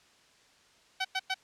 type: tone bursts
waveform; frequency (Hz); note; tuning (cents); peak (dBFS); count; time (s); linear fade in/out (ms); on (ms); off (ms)
10% pulse; 759; F#5; +44; -20; 3; 1-1.344; 10; 48; 100
effects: white hiss -62 dBFS RMS until 1.43 s + low-pass 6000 Hz 12 dB/octave